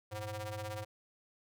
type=ring-modulated tone; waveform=sawtooth; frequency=214.1 Hz; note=A3; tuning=47 cents flat; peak=-32 dBFS; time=0.11-0.85 s; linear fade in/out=20 ms; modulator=313 Hz; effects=none